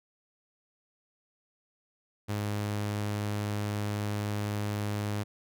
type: tone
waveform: sawtooth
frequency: 103.83 Hz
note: G#2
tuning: in tune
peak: -26 dBFS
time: 2.28-5.24 s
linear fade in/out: 20 ms
effects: none